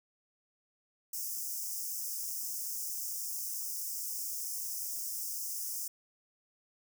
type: high-pass noise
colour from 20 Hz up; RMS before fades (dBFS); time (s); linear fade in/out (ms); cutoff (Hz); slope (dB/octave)
white; -38; 1.13-5.88; 5; 5100; 96
effects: none